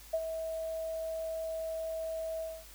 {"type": "tone with ADSR envelope", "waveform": "sine", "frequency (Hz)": 647, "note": "E5", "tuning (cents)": -32, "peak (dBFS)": -26, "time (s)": [0.13, 2.65], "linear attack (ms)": 10, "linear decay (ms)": 53, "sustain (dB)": -8, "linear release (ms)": 240, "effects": ["added 50 Hz sine -54 dBFS peak until 2.74 s", "white hiss -54 dBFS RMS until 2.74 s"]}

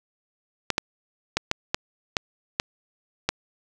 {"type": "clicks", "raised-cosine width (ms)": 0.2, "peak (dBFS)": -4, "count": 8, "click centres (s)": [0.703, 0.781, 1.37, 1.514, 1.745, 2.168, 2.599, 3.29], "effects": []}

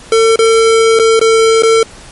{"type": "tone with dropouts", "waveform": "square", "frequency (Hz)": 449.9, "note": "A4", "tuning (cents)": 39, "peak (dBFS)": -6, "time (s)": [0.12, 1.83], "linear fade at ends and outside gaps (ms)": 2, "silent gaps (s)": [[0.359, 0.39], [0.99, 0.996], [1.194, 1.213], [1.623, 1.633]], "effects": ["pink hiss -35 dBFS RMS until 2.11 s", "MP3 48 kbps"]}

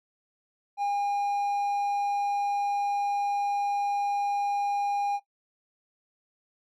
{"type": "tone", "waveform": "triangle", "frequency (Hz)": 810, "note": "G#5", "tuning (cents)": -43, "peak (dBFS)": -23, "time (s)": [0.77, 5.2], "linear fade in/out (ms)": 50, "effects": ["noise-tail reverb RT60 0.1 s tail -17 dB re dry"]}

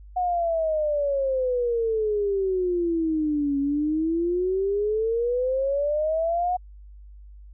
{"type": "exponential two-way sweep", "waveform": "sine", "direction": "down then up", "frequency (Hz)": [734, 277.2, 734], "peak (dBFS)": -21, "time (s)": [0.16, 6.57], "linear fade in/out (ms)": 10, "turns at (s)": 3.59, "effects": ["added 50 Hz sine -42 dBFS peak until 7.53 s"]}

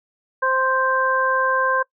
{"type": "harmonic tone", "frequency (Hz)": 523.3, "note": "C5", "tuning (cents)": 0, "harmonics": [1, 2, 3], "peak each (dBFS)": [-23, -20, -21], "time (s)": [0.42, 1.83], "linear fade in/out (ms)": 10, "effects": ["noise-tail reverb RT60 0.1 s tail -23 dB re dry"]}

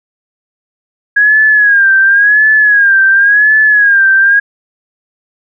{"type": "tone with vibrato", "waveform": "sine", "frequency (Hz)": 1647, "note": "G#6", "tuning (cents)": -15, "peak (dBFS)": -4, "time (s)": [1.16, 4.4], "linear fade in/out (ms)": 10, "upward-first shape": "sine", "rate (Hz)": 0.93, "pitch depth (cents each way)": 90, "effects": []}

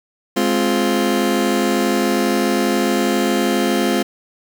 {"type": "chord", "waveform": "30% pulse", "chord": "F minor", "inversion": "first", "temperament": "just", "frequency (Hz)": [209.5, 261.9, 349.2], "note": ["Ab3", "C4", "F4"], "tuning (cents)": [15, 2, 0], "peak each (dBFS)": -17, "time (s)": [0.36, 4.03], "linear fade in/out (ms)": 10, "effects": ["7-bit"]}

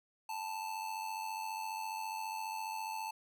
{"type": "tone with amplitude modulation", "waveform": "square", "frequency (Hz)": 880, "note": "A5", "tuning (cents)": 0, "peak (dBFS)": -36, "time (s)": [0.29, 3.11], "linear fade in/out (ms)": 5, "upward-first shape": "sine", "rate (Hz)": 94.7, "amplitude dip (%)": 60, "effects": []}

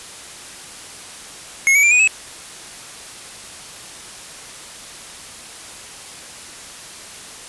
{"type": "tone with pitch steps", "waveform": "square", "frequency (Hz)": [2171, 2267, 2367, 2472, 2582], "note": ["C#7", "C#7", "D7", "D#7", "E7"], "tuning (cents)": [-37, 38, 13, -12, -37], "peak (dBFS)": -11, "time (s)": [1.67, 2.075], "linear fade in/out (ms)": 0, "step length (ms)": 81, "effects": ["white hiss -36 dBFS RMS until 7.48 s", "resampled to 24000 Hz"]}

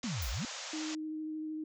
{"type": "band-pass noise", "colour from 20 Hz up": "white", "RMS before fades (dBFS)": -43, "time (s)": [0.03, 0.95], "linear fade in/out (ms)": 2, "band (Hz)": [490, 7300], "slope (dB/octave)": 96}
{"type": "exponential two-way sweep", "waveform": "sine", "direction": "down then up", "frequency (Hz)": [265.4, 49, 265.4], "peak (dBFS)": -34, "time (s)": [0.04, 0.45], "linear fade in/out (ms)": 0, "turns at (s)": 0.3}
{"type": "noise with exponential decay", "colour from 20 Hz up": "violet", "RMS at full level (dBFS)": -40, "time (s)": [0.22, 0.44], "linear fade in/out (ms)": 5, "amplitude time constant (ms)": 47}
{"type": "tone with vibrato", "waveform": "sine", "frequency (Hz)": 311.1, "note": "D#4", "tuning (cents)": 0, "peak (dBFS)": -36, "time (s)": [0.73, 1.64], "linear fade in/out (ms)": 5, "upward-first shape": "sine", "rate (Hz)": 13, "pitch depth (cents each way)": 12}
{"effects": []}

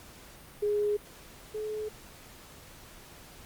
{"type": "tone pair in turn", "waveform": "sine", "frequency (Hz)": [415.3, 428.5], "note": ["G#4", "A4"], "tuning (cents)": [0, -46], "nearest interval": "minor second", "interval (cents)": 54, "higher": "second", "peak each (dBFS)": [-25, -32], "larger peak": "first", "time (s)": [[0.62, 0.97], [1.54, 1.89]], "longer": "neither", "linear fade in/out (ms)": 10, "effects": ["pink hiss -51 dBFS RMS until 3.45 s", "Opus 48 kbps"]}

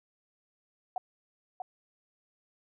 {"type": "tone with echo", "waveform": "sine", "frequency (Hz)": 740, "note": "F#5", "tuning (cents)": 0, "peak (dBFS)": -29, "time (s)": [0.96, 0.98], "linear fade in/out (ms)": 2, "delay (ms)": 640, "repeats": 1, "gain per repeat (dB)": -5, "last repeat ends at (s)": 1.62, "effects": []}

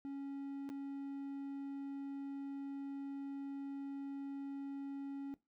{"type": "tone with dropouts", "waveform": "triangle", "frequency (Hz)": 277.3, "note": "C#4", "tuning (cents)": 1, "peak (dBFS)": -39, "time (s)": [0.05, 5.34], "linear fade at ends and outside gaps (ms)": 0, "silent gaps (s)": [0.691, 0.7], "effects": ["noise-tail reverb RT60 0.2 s tail -17 dB re dry"]}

